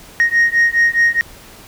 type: beating tone pair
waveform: sine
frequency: 1864.7 / 1869.5 Hz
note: A#6 / A#6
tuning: 0 / +4 cents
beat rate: 4.8 Hz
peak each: -12 dBFS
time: 0.2-1.21 s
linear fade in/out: 0 ms
effects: tanh soft clip ceiling -7 dBFS + pink hiss -40 dBFS RMS until 1.67 s